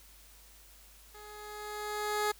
15% pulse tone with level ramp, 420 Hz, G#4, 19 cents sharp, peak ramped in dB -43 to -21 dBFS, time 1.14-2.32 s, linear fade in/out 10 ms, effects added 50 Hz sine -58 dBFS peak until 2.39 s + white hiss -58 dBFS RMS until 2.39 s

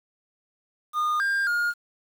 triangle tone with pitch steps, 1221 / 1599 / 1422 Hz, D#6 / G6 / F6, -33 / +34 / +31 cents, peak -20 dBFS, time 0.93-1.74 s, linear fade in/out 50 ms, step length 270 ms, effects 8-bit

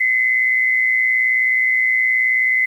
sine tone pair together, 2033 / 2152 Hz, B6 / C7, +50 / +48 cents, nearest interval minor second, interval 98 cents, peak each -14 / -22 dBFS, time 0-2.66 s, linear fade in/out 10 ms, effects 8-bit

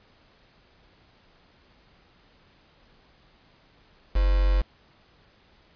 sine tone with quantisation, 46.94 Hz, F#1, 26 cents sharp, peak -18 dBFS, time 4.15-4.62 s, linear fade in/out 10 ms, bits 5, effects pink hiss -59 dBFS RMS until 5.75 s + resampled to 11025 Hz

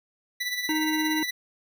25% pulse tone with tremolo, 1975.5 Hz, B6, in tune, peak -22 dBFS, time 0.4-1.31 s, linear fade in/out 10 ms, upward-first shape sine, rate 17 Hz, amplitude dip 55%
harmonic tone, 311.1 Hz, D#4, in tune, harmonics 1 / 3 / 5 / 7 / 9, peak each -25 / -33 / -40 / -43 / -41 dBFS, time 0.69-1.23 s, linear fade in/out 2 ms
effects none

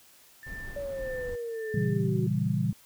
sine tone with tremolo, 1781 Hz, A6, 21 cents sharp, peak -38 dBFS, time 0.43-2.07 s, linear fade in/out 0 ms, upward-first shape sine, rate 1.7 Hz, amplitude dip 95%
brown noise, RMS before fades -42 dBFS, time 0.46-1.36 s, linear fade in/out 10 ms
sine exponential sweep, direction down, 575 to 365.1 Hz, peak -32 dBFS, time 0.76-2.27 s, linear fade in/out 5 ms
sine chord, A# diminished seventh, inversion none, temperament equal, 116.54 / 138.59 / 164.81 / 196 Hz, A#2 / C#3 / E3 / G3, 0 / 0 / 0 / 0 cents, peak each -30 dBFS, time 1.74-2.73 s, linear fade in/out 5 ms
effects white hiss -57 dBFS RMS until 2.85 s

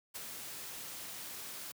white noise with ADSR envelope, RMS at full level -41 dBFS, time 0.14-1.72 s, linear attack 21 ms, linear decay 21 ms, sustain -4 dB, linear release 6 ms, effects high-pass 80 Hz 12 dB/octave

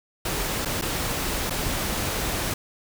pink noise with dropouts, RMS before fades -27 dBFS, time 0.25-2.54 s, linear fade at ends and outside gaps 5 ms, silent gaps 0.65-0.656 / 0.814-0.821 / 1.498-1.505 s, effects none

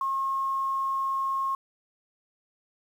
sine tone with quantisation, 1079 Hz, C#6, 47 cents flat, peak -25 dBFS, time 0.01-1.55 s, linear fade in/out 2 ms, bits 9, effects none

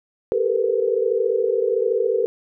sine tone cluster, 394.2 / 444.1 / 465.4 / 499.2 Hz, G4 / A4 / A#4 / B4, +10 / +16 / -3 / +19 cents, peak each -23 dBFS, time 0.32-2.26 s, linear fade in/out 0 ms, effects none

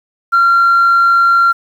sine tone, 1376 Hz, F6, 26 cents flat, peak -5 dBFS, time 0.32-1.53 s, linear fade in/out 20 ms, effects tanh soft clip ceiling -4 dBFS + 7-bit

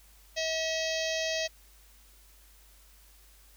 harmonic tone, 643 Hz, E5, 43 cents flat, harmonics 1 / 3 / 4 / 5 / 6 / 7 / 8 / 9 / 10, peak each -32 / -37 / -38 / -39 / -40 / -40 / -41 / -42 / -42 dBFS, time 0.36-1.48 s, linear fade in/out 20 ms, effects added 50 Hz sine -57 dBFS peak until 3.56 s + white hiss -60 dBFS RMS until 3.56 s

